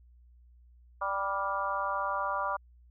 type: harmonic tone with a mistuned harmonic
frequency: 196 Hz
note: G3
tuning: in tune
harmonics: 3 / 4 / 5 / 6 / 7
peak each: -37 / -38 / -34 / -33 / -38 dBFS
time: 1.01-2.57 s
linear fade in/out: 10 ms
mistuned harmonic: 7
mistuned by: +40 cents
effects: added 60 Hz sine -55 dBFS peak until 2.9 s